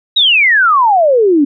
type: exponential sweep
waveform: sine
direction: down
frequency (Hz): 3903 to 272.3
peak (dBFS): -6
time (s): 0.16-1.45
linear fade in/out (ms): 10
effects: none